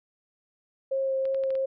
sine tone with vibrato, 535 Hz, C5, 38 cents sharp, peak -24 dBFS, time 0.91-1.66 s, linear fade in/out 10 ms, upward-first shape sine, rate 2.8 Hz, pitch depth 10 cents each way
clicks, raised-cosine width 0.3 ms, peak -30 dBFS, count 5, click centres 1.254 / 1.346 / 1.437 / 1.505 / 1.553 s
effects none

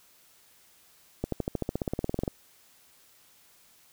accelerating click train, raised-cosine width 2 ms, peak -15 dBFS, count 18, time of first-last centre 1.24-2.278 s, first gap 83 ms, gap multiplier 0.96, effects white hiss -60 dBFS RMS until 3.92 s

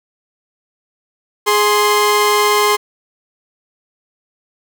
sawtooth tone pair together, 416.3 / 1049 Hz, G#4 / C6, +4 / +4 cents, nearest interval octave + major third, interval 1600 cents, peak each -10 dBFS, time 1.46-2.77 s, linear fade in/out 20 ms, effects none

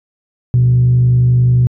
sine tone with frequency modulation, 123.47 Hz, B2, in tune, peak -6 dBFS, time 0.54-1.67 s, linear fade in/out 0 ms, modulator 51.3 Hz, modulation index 0.24, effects tanh soft clip ceiling -4 dBFS

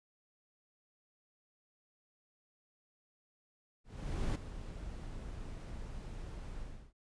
brown noise with ADSR envelope, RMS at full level -32 dBFS, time 3.84-6.93 s, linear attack 510 ms, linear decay 11 ms, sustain -12 dB, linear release 330 ms, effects resampled to 22050 Hz

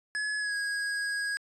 square tone with pitch glide, 1698 to 1647.8 Hz, G#6 to G#6, +38 to -14 cents, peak -30 dBFS, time 0.15-1.37 s, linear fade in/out 0 ms, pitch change -52 cents, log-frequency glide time 0.39-0.55 s, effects resampled to 24000 Hz

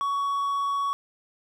triangle tone, 1121 Hz, C#6, 19 cents sharp, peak -22 dBFS, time 0.01-0.93 s, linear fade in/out 0 ms, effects none

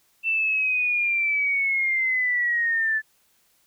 sine linear sweep, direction down, 2679 to 1738 Hz, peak -20 dBFS, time 0.23-3.02 s, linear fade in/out 50 ms, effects white hiss -64 dBFS RMS until 3.66 s

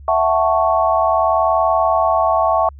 sine chord, F# minor seventh, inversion third, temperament equal, 659.3 / 740 / 880 / 1108.7 Hz, E5 / F#5 / A5 / C#6, 0 / 0 / 0 / 0 cents, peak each -16 / -19 / -20 / -18 dBFS, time 0.08-2.69 s, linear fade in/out 2 ms, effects added 70 Hz sine -35 dBFS peak until 2.79 s

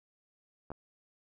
clicks, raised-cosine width 1 ms, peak -28 dBFS, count 2, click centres 0.704 / 0.717 s, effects none

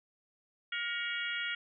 harmonic tone with a mistuned harmonic, 473.3 Hz, A#4, 26 cents sharp, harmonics 3 / 4 / 5 / 6 / 7, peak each -38 / -39 / -40 / -41 / -41 dBFS, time 0.72-1.55 s, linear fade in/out 5 ms, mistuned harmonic 5, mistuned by -89 cents, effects none

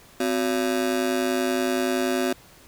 30% pulse ring-modulated tone, 313.7 Hz, D#4, 14 cents sharp, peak -16 dBFS, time 0.2-2.33 s, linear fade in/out 5 ms, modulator 55.2 Hz, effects pink hiss -51 dBFS RMS until 2.67 s

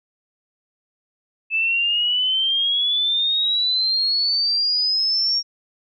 sine exponential sweep, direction up, 2615 to 5588 Hz, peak -17 dBFS, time 1.5-5.43 s, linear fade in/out 50 ms, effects none

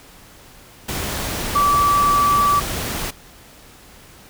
sine tone in noise, 1156 Hz, D6, 28 cents flat, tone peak -13 dBFS, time 1.55-2.6 s, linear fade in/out 10 ms, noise pink, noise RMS -25 dBFS, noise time 0.88-3.11 s, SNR +9 dB, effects pink hiss -45 dBFS RMS until 4.29 s

